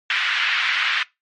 pink band-pass noise, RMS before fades -21 dBFS, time 0.1-1.03 s, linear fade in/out 2 ms, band 1500 to 3200 Hz, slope 24 dB/octave, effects noise-tail reverb RT60 0.2 s tail -21 dB re dry + MP3 48 kbps

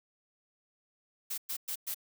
blue noise bursts, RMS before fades -36 dBFS, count 4, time 1.3-1.946 s, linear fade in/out 10 ms, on 79 ms, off 110 ms, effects none

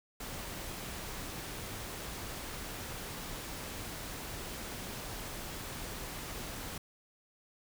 pink noise, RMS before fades -42 dBFS, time 0.2-6.78 s, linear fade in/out 5 ms, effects none

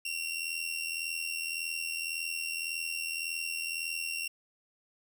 sawtooth tone with amplitude modulation, 2743 Hz, F7, 32 cents flat, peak -27 dBFS, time 0.05-4.28 s, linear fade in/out 5 ms, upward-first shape sine, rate 81.8 Hz, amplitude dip 65%, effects none

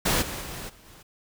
pink noise with level steps, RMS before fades -23 / -34 / -37 / -53 / -50 dBFS, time 0.05-1.03 s, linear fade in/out 10 ms, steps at 0.21 / 0.4 / 0.68 / 0.85 s, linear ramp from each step 20 ms, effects none

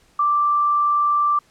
sine tone, 1174.7 Hz, D6, in tune, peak -15 dBFS, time 0.19-1.39 s, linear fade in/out 5 ms, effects pink hiss -57 dBFS RMS until 1.5 s + low-pass 10000 Hz 12 dB/octave

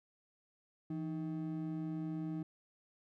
triangle ring-modulated tone, 238.4 Hz, A#3, 39 cents sharp, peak -32 dBFS, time 0.9-2.43 s, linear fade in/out 5 ms, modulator 72.5 Hz, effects none

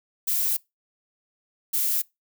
violet noise bursts at uneven times, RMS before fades -24 dBFS, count 2, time 0.27-0.57 / 1.73-2.02 s, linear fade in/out 10 ms, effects noise-tail reverb RT60 0.2 s tail -23 dB re dry

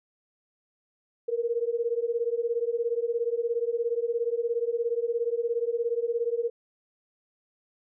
sine beating tone pair, 461.1 / 478.1 Hz, A#4 / A#4, -19 / +44 cents, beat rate 17 Hz, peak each -28 dBFS, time 1.28-6.5 s, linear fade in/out 10 ms, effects none

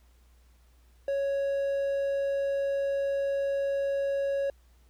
triangle tone, 554.4 Hz, C#5, in tune, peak -24 dBFS, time 1.08-4.5 s, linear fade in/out 2 ms, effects added 60 Hz sine -57 dBFS peak until 4.89 s + pink hiss -68 dBFS RMS until 4.89 s

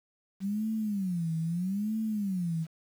sine tone with vibrato, 188.9 Hz, F#3, 36 cents sharp, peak -28 dBFS, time 0.4-2.67 s, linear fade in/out 50 ms, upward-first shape sine, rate 0.78 Hz, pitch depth 270 cents each way, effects 9-bit

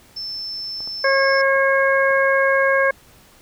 sine tone, 5300 Hz, E8, 9 cents sharp, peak -26 dBFS, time 0.16-1.42 s, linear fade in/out 10 ms
clicks, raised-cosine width 1 ms, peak -26 dBFS, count 4, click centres 0.805 / 0.875 / 1.562 / 2.108 s
harmonic tone, 543 Hz, C#5, 36 cents flat, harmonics 1 / 2 / 3 / 4, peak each -17 / -22 / -18 / -25 dBFS, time 1.04-2.91 s, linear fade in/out 5 ms
effects pink hiss -50 dBFS RMS until 3.41 s

